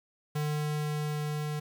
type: tone with level ramp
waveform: square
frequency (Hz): 150.1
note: D3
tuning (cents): +38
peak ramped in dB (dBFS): -29 to -32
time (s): 0.35-1.6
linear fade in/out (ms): 10
effects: 10-bit